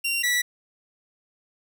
sawtooth tone pair in turn, 2761 / 1952.3 Hz, F7 / B6, -20 / -20 cents, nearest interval tritone, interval 600 cents, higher first, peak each -20 / -17 dBFS, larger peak second, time 0.04-0.23 / 0.23-0.42 s, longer neither, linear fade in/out 10 ms, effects none

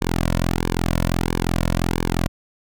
sawtooth tone with flanger, 42.88 Hz, F1, 31 cents flat, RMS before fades -21 dBFS, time 0.01-2.28 s, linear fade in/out 10 ms, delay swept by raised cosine 1.5 to 2.5 ms, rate 1.5 Hz, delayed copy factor -0.85, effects none

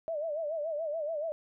sine tone with vibrato, 622.3 Hz, D#5, in tune, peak -31 dBFS, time 0.08-1.32 s, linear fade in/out 0 ms, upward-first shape sine, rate 7 Hz, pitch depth 120 cents each way, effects none

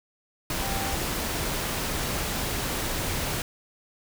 sine tone in noise, 784 Hz, G5, in tune, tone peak -34 dBFS, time 0.62-0.95 s, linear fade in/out 2 ms, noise pink, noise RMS -29 dBFS, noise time 0.5-3.42 s, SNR -8 dB, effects none

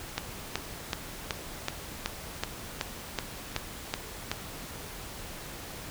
click train, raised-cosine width 0.2 ms, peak -11 dBFS, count 12, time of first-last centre 0.18-4.315 s, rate 2.66 Hz, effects pink hiss -42 dBFS RMS until 5.9 s

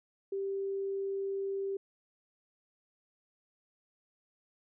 sine tone, 392 Hz, G4, in tune, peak -32 dBFS, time 0.32-1.77 s, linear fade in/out 5 ms, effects none

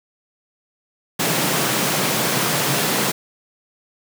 pink high-pass noise, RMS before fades -20 dBFS, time 1.19-3.12 s, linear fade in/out 10 ms, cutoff 120 Hz, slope 96 dB/octave, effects none

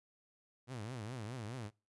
sawtooth tone with vibrato, 116.54 Hz, A#2, in tune, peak -38 dBFS, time 0.67-1.71 s, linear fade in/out 50 ms, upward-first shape triangle, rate 4.8 Hz, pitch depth 260 cents each way, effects noise-tail reverb RT60 0.3 s tail -25 dB re dry + resampled to 24000 Hz

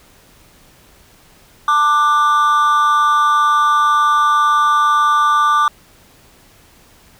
triangle tone with amplitude modulation, 1183 Hz, D6, 12 cents sharp, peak -5 dBFS, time 1.68-5.68 s, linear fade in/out 2 ms, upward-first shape sine, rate 294 Hz, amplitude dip 75%, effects pink hiss -48 dBFS RMS until 7.19 s

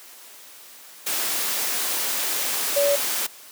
sine tone in noise, 570 Hz, C#5, 48 cents sharp, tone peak -17 dBFS, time 2.76-2.96 s, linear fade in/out 10 ms, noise white, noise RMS -25 dBFS, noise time 1.06-3.27 s, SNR +5 dB, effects white hiss -45 dBFS RMS until 3.51 s + high-pass 300 Hz 12 dB/octave

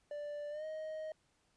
triangle tone with pitch glide, 587.3 to 625.8 Hz, D5 to D#5, 0 to +10 cents, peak -38 dBFS, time 0.11-1.12 s, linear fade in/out 2 ms, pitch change +110 cents, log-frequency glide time 0.5-0.65 s, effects pink hiss -75 dBFS RMS until 1.56 s + resampled to 22050 Hz

